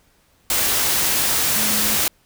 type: tone in noise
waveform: sine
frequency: 213.3 Hz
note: G#3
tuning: 46 cents sharp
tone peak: -29 dBFS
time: 1.56-1.96 s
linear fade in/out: 2 ms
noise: white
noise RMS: -19 dBFS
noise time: 0.5-2.08 s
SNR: -13 dB
effects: pink hiss -59 dBFS RMS until 2.25 s